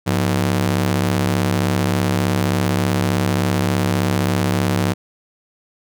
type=ring-modulated tone; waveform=sawtooth; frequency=138.8 Hz; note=C#3; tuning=3 cents sharp; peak=-9 dBFS; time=0.06-4.94 s; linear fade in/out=20 ms; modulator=37.7 Hz; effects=none